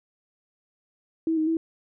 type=tone with pitch steps; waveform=sine; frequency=324.3 / 313.7 / 325.8 Hz; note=E4 / D#4 / E4; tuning=-28 / +14 / -20 cents; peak=-21 dBFS; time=1.27-1.57 s; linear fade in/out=2 ms; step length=100 ms; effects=none